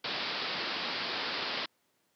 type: low-pass noise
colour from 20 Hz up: white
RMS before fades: -35 dBFS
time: 0.04-1.66 s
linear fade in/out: 5 ms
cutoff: 5000 Hz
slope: 96 dB/octave
effects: pink hiss -73 dBFS RMS until 2.15 s + high-pass 200 Hz 12 dB/octave